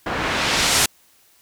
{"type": "noise with low-pass filter sweep", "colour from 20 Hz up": "white", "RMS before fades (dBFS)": -20, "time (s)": [0.06, 0.86], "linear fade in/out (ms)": 5, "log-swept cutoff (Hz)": [1200, 10000], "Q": 0.77, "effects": ["white hiss -56 dBFS RMS until 1.41 s"]}